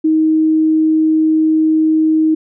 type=tone; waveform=sine; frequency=314.9 Hz; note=D#4; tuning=21 cents sharp; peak=-9 dBFS; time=0.04-2.35 s; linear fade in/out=10 ms; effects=none